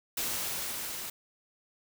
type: noise with level ramp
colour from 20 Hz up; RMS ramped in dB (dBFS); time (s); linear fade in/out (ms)
white; -32 to -39; 0.17-1.1; 5
effects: none